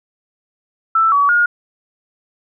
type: tone with pitch steps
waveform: sine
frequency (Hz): 1326 / 1136 / 1429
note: E6 / C#6 / F6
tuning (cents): +10 / +42 / +39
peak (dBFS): -10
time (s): 0.95-1.46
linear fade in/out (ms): 5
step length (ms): 170
effects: none